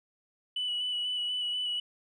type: tone with vibrato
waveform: sine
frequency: 2960 Hz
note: F#7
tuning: in tune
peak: -28 dBFS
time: 0.56-1.8 s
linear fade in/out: 5 ms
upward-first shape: square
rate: 4.1 Hz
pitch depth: 16 cents each way
effects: tanh soft clip ceiling -26 dBFS